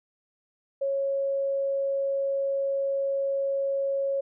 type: tone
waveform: sine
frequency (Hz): 550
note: C#5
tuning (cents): -14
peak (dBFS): -24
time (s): 0.81-4.21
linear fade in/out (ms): 10
effects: none